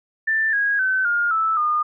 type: tone with pitch steps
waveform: sine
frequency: 1774 / 1645.7 / 1526.6 / 1416.2 / 1313.7 / 1218.7 Hz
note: A6 / G#6 / G6 / F6 / E6 / D#6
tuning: +14 / -16 / -46 / +24 / -6 / -36 cents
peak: -17 dBFS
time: 0.27-1.83 s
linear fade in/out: 10 ms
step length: 260 ms
effects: none